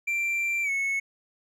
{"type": "tone with pitch glide", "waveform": "triangle", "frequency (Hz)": [2357, 2199], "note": ["D7", "C#7"], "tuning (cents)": [6, -14], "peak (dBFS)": -23, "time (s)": [0.07, 1], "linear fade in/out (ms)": 10, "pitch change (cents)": -120, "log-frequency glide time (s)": [0.63, 0.7], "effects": []}